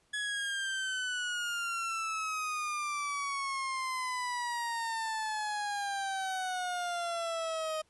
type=exponential sweep; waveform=30% pulse; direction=down; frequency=1693 to 622.3 Hz; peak=-30 dBFS; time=0.13-7.82 s; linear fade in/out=10 ms; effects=pink hiss -70 dBFS RMS until 7.89 s + resampled to 24000 Hz

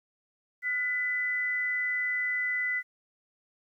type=tone pair together; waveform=sine; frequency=1438.9 / 2000 Hz; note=F#6 / B6; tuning=-49 / +21 cents; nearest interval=tritone; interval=570 cents; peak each=-38 / -27 dBFS; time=0.62-2.83 s; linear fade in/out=50 ms; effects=11-bit

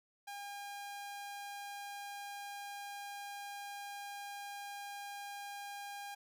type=tone; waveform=sawtooth; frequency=808 Hz; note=G#5; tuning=48 cents flat; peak=-40 dBFS; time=0.27-6.15 s; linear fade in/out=10 ms; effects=none

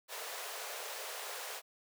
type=high-pass noise; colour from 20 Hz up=pink; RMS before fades=-43 dBFS; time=0.08-1.62 s; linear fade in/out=50 ms; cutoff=440 Hz; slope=48 dB/octave; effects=none

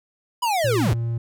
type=linear sweep; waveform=square; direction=down; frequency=1005 to 57.2 Hz; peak=-20 dBFS; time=0.42-0.94 s; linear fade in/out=10 ms
type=tone; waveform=triangle; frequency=116.5 Hz; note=A#2; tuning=1 cent flat; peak=-20 dBFS; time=0.64-1.18 s; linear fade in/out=5 ms
effects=none

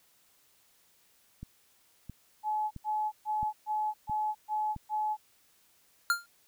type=click train; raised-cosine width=5 ms; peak=-29 dBFS; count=6; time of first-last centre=1.43-4.763 s; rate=1.5 Hz
type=tone bursts; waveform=sine; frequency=854 Hz; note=G#5; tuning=48 cents sharp; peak=-28 dBFS; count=7; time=2.43-5.17 s; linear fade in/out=50 ms; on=280 ms; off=130 ms
type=tone with exponential decay; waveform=square; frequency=1396.9 Hz; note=F6; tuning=in tune; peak=-21 dBFS; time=6.1-6.26 s; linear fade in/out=1 ms; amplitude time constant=34 ms
effects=white hiss -66 dBFS RMS until 6.47 s

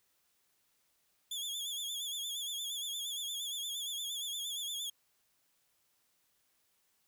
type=tone with vibrato; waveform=sawtooth; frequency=3403 Hz; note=G#7; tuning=41 cents sharp; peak=-34 dBFS; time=1.31-4.9 s; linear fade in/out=5 ms; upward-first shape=sine; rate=8.6 Hz; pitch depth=78 cents each way; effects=white hiss -75 dBFS RMS until 7.07 s

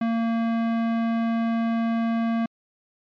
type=tone with tanh clipping; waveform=sine; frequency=229 Hz; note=A#3; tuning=31 cents flat; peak=-23 dBFS; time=0.01-2.46 s; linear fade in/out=5 ms; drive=18 dB; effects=MP3 64 kbps

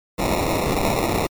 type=noise with sample-and-hold; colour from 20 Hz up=blue; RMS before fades=-21 dBFS; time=0.18-1.27 s; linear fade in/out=10 ms; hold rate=1575 Hz; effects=MP3 96 kbps

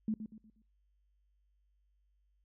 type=tone with echo; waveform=sine; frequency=217.4 Hz; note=A3; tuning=21 cents flat; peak=-30 dBFS; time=0.08-0.14 s; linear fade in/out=2 ms; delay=120 ms; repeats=4; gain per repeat=-9 dB; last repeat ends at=0.62 s; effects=noise-tail reverb RT60 0.2 s tail -23 dB re dry + added 50 Hz sine -70 dBFS peak until 2.44 s

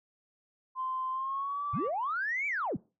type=tone with pitch glide; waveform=sine; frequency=1038 to 1158.4 Hz; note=C6 to D6; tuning=-14 to -24 cents; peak=-31 dBFS; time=0.75-1.91 s; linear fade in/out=50 ms; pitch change=+190 cents; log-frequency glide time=1.11-1.65 s
type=linear two-way sweep; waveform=sine; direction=up then down; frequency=85 to 2349 to 88.5 Hz; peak=-29 dBFS; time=1.73-2.77 s; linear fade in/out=10 ms; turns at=2.47 s
effects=noise-tail reverb RT60 0.3 s tail -22 dB re dry + tanh soft clip ceiling -23 dBFS

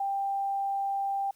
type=tone; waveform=sine; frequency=790 Hz; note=G5; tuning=13 cents sharp; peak=-27 dBFS; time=0-1.31 s; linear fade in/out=5 ms; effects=white hiss -66 dBFS RMS until 1.35 s

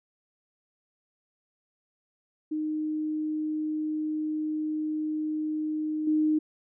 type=tone with level steps; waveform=sine; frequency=308.2 Hz; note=D#4; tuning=16 cents flat; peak=-27 / -21 dBFS; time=2.51-6.39 s; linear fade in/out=10 ms; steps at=6.07 s; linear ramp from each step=5 ms; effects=none

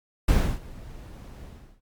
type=noise with ADSR envelope; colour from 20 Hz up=brown; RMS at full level=-17 dBFS; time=0.28-1.81 s; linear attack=7 ms; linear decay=300 ms; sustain=-24 dB; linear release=370 ms; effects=MP3 96 kbps

